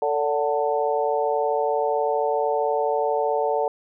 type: harmonic tone with a mistuned harmonic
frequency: 148.2 Hz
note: D3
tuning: 16 cents sharp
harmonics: 3 / 4 / 5 / 6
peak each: -24 / -25 / -26 / -27 dBFS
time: 0.02-3.68 s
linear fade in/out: 2 ms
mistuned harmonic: 4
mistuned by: -46 cents
effects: none